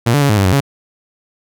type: tone with pitch steps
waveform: sawtooth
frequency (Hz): 117.4 / 144.7 / 140.9 / 105.8 / 98.2 / 92.7 / 139.4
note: A#2 / D3 / C#3 / G#2 / G2 / F#2 / C#3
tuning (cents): +13 / -25 / +29 / +33 / +4 / +4 / +10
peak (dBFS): -6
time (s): 0.06-0.606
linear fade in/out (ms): 10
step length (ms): 78
effects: none